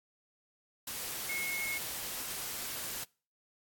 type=tone in noise; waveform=sine; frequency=2174 Hz; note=C#7; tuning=34 cents flat; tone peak=-34 dBFS; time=1.29-1.78 s; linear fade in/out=5 ms; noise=white; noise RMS=-39 dBFS; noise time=0.87-3.04 s; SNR=+2 dB; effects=noise-tail reverb RT60 0.4 s tail -26 dB re dry + AAC 64 kbps